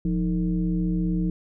sine tone with frequency modulation, 175.6 Hz, F3, 10 cents sharp, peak -21 dBFS, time 0.05-1.3 s, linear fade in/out 2 ms, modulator 138 Hz, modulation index 0.91, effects none

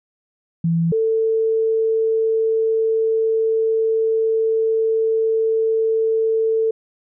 sine tone pair in turn, 166.5 / 445.5 Hz, E3 / A4, +18 / +22 cents, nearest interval octave + perfect fourth, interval 1704 cents, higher second, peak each -15 dBFS, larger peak neither, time 0.64-0.92 / 0.92-6.71 s, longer second, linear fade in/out 5 ms, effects none

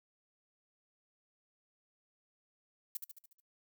violet noise with echo, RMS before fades -38 dBFS, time 2.95-2.97 s, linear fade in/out 2 ms, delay 72 ms, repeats 6, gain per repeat -5 dB, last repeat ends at 3.402 s, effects noise-tail reverb RT60 0.1 s tail -24 dB re dry

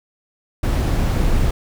brown noise, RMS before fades -17 dBFS, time 0.63-1.51 s, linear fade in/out 5 ms, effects none

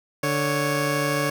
15% pulse tone pair together, 146.9 / 554.6 Hz, D3 / C#5, +1 / +1 cents, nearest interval octave + major seventh, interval 2300 cents, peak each -18 dBFS, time 0.23-1.3 s, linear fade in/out 5 ms, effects none

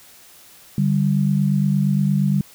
sine tone pair together, 146.83 / 195.44 Hz, D3 / G3, 0 / -5 cents, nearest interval perfect fourth, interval 495 cents, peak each -18 dBFS, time 0.78-2.41 s, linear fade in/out 2 ms, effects white hiss -47 dBFS RMS until 2.54 s

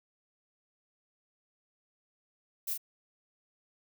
violet noise with echo, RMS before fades -34 dBFS, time 2.67-2.74 s, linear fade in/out 10 ms, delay 38 ms, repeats 1, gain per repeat -4 dB, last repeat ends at 2.778 s, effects none

